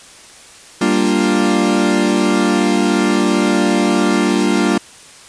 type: chord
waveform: 40% pulse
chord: G minor seventh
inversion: none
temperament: equal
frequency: 196 / 233.1 / 293.7 / 349.2 Hz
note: G3 / Bb3 / D4 / F4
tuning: 0 / 0 / 0 / 0 cents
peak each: -17 dBFS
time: 0.81-4.78 s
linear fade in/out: 5 ms
effects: white hiss -40 dBFS RMS until 5.28 s + resampled to 22050 Hz